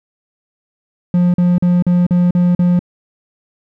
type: tone bursts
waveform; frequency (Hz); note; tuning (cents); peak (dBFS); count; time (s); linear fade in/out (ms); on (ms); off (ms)
triangle; 177; F3; +23; -7; 7; 1.14-2.792; 2; 200; 42
effects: none